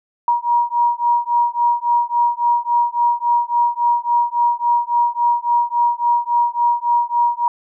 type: beating tone pair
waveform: sine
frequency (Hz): 951 / 954.6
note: A#5 / A#5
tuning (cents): +34 / +41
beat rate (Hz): 3.6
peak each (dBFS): -17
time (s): 0.28-7.48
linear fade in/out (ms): 2
effects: none